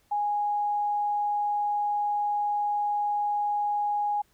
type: tone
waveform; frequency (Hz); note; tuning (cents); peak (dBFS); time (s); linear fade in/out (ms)
sine; 827; G#5; -8; -24; 0.11-4.22; 10
effects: pink hiss -66 dBFS RMS until 4.33 s